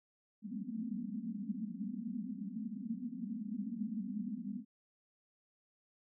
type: band-pass noise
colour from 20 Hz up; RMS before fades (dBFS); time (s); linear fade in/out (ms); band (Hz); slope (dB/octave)
white; -41; 0.42-4.65; 50; 190 to 250; 96
effects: none